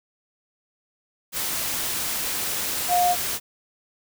sine tone in noise, 713 Hz, F5, 36 cents sharp, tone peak -17 dBFS, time 2.88-3.16 s, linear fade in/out 50 ms, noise white, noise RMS -27 dBFS, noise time 1.32-3.4 s, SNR +7 dB, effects none

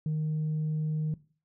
sine tone, 154.7 Hz, D#3, 10 cents flat, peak -25 dBFS, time 0.06-1.14 s, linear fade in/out 2 ms, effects noise-tail reverb RT60 0.4 s tail -20 dB re dry + tanh soft clip ceiling -25 dBFS

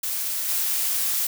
blue noise with level steps, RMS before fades -27 / -24 dBFS, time 0.03-1.27 s, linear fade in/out 5 ms, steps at 0.48 s, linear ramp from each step 10 ms, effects none

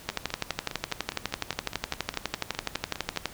two click trains, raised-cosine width 0.2 ms, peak -9 / -17 dBFS, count 39 / 16, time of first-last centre 0.09-3.257 / 0.1-3.161 s, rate 12 / 4.9 Hz, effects pink hiss -47 dBFS RMS until 3.33 s

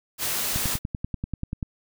white noise, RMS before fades -27 dBFS, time 0.18-0.79 s, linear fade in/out 50 ms
click train, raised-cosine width 5 ms, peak -16 dBFS, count 12, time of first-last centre 0.56-1.628 s, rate 10.3 Hz
effects none

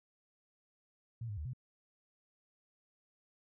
sine tone with pitch steps, 115.6 / 103.2 / 75.8 / 126.7 Hz, A#2 / G#2 / D#2 / B2, -14 / -10 / -45 / +45 cents, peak -38 dBFS, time 1.21-1.534 s, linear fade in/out 5 ms, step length 81 ms, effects none

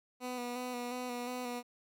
15% pulse tone with vibrato, 246.7 Hz, B3, 2 cents flat, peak -31 dBFS, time 0.2-1.63 s, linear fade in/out 50 ms, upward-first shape square, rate 2.8 Hz, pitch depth 23 cents each way, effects none

